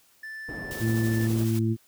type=tone; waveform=triangle; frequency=1760 Hz; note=A6; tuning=in tune; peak=-34 dBFS; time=0.23-1.27 s; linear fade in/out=5 ms
type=low-pass noise; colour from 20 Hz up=white; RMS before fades=-39 dBFS; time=0.48-1.45 s; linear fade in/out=10 ms; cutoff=440 Hz; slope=12 dB/octave
type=noise with tremolo; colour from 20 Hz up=white; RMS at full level=-39 dBFS; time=0.71-1.59 s; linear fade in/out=0 ms; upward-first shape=sine; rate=12 Hz; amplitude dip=35%
type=harmonic tone; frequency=112.2 Hz; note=A2; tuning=34 cents sharp; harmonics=1 / 2 / 3; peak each=-24 / -27 / -29 dBFS; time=0.79-1.77 s; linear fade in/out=50 ms
effects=white hiss -61 dBFS RMS until 1.87 s